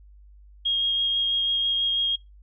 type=tone with vibrato; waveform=sine; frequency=3255 Hz; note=G#7; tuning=36 cents flat; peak=-21 dBFS; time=0.65-2.16 s; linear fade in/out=10 ms; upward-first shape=triangle; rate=6.1 Hz; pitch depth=9 cents each way; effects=noise-tail reverb RT60 0.2 s tail -23 dB re dry + added 50 Hz sine -47 dBFS peak until 2.42 s